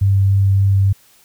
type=tone with vibrato; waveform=sine; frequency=98 Hz; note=G2; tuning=in tune; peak=-10 dBFS; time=0.01-0.93 s; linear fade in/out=10 ms; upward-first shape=sine; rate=3.5 Hz; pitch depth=8 cents each way; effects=white hiss -51 dBFS RMS until 1.24 s